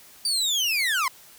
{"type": "linear sweep", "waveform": "30% pulse", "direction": "down", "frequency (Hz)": [4699, 987.8], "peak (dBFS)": -19, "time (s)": [0.25, 1.08], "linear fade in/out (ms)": 2, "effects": ["white hiss -50 dBFS RMS until 1.38 s"]}